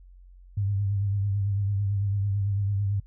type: tone with vibrato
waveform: sine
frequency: 100 Hz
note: G2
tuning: 35 cents sharp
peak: -23 dBFS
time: 0.57-3 s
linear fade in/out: 5 ms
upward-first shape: triangle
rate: 9 Hz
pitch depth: 59 cents each way
effects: noise-tail reverb RT60 0.1 s tail -26 dB re dry + added 45 Hz sine -47 dBFS peak until 3.06 s